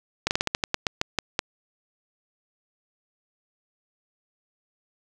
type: slowing click train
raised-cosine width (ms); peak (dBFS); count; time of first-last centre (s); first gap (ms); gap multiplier
0.2; -5; 12; 0.27-1.391; 39; 1.18
effects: none